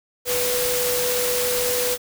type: tone in noise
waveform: sine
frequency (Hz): 493.9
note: B4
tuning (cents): 0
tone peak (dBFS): -23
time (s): 0.25-1.98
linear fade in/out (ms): 50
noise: white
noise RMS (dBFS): -24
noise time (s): 0.25-1.98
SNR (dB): -2
effects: none